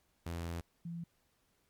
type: tone pair in turn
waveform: sawtooth / sine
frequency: 84.6 / 169.2 Hz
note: E2 / E3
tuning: +45 / +45 cents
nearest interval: octave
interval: 1200 cents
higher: second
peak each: -34 / -39 dBFS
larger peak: first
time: 0.26-0.61 / 0.85-1.04 s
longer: first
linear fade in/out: 5 ms
effects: pink hiss -75 dBFS RMS until 1.69 s + MP3 96 kbps